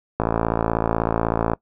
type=click train; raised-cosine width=1 ms; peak=-5 dBFS; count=76; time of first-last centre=0.2-1.535 s; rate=56.2 Hz; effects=noise-tail reverb RT60 0.1 s tail -22 dB re dry